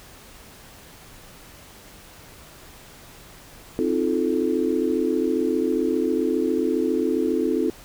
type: chord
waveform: sine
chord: F dominant seventh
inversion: second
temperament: just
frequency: 261.9 / 314.3 / 349.2 / 436.5 Hz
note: C4 / Eb4 / F4 / A4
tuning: +2 / +18 / 0 / -14 cents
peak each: -25 dBFS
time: 3.79-7.7 s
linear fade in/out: 0 ms
effects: pink hiss -46 dBFS RMS until 7.84 s